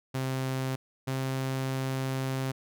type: tone pair in turn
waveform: sawtooth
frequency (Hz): 131.6 / 132.52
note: C3 / C3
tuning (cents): +10 / +22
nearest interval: unison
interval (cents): 12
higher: second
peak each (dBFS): -25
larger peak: neither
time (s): 0.14-0.76 / 1.07-2.52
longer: second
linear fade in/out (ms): 10
effects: none